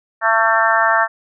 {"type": "harmonic tone", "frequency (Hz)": 224.3, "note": "A3", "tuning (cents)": 34, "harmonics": [3, 4, 5, 6, 7, 8], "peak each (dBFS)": [-19, -19, -19, -19, -19, -19], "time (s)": [0.21, 1.08], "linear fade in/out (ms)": 50, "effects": []}